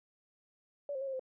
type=tone with pitch steps; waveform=sine; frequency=572 / 528 / 548 / 534 / 519 Hz; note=D5 / C5 / C#5 / C5 / C5; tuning=-46 / +16 / -20 / +35 / -14 cents; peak=-35 dBFS; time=0.89-1.195 s; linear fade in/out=2 ms; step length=61 ms; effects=none